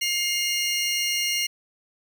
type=tone pair together; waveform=25% pulse; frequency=2126 / 2838 Hz; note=C7 / F7; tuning=+27 / +27 cents; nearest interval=perfect fourth; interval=500 cents; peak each=-23 / -21 dBFS; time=0.01-1.47 s; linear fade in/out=10 ms; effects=none